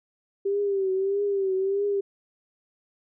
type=tone with vibrato; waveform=sine; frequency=392 Hz; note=G4; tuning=in tune; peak=-22 dBFS; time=0.45-2.01 s; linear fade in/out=10 ms; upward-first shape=triangle; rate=1.6 Hz; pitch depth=77 cents each way; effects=none